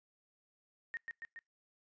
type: tone with echo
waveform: sine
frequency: 1847 Hz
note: A#6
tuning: 16 cents flat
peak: -37 dBFS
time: 0.94-0.97 s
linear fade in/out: 0 ms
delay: 140 ms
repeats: 3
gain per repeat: -3 dB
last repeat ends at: 1.39 s
effects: noise-tail reverb RT60 0.2 s tail -26 dB re dry + resampled to 16000 Hz